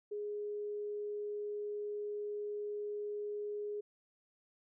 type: tone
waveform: sine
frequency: 415.3 Hz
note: G#4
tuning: in tune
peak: -37 dBFS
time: 0.11-3.81 s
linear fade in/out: 10 ms
effects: none